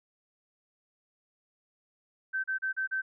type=tone bursts; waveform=sine; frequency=1546 Hz; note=G6; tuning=24 cents flat; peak=-28 dBFS; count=5; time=2.33-3.02 s; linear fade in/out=20 ms; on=110 ms; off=35 ms; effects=none